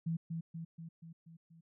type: tone with echo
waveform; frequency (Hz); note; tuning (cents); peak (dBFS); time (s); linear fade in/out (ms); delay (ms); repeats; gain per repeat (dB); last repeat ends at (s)
sine; 164.81; E3; 0; -32; 0.06-0.17; 10; 240; 6; -4; 1.61
effects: none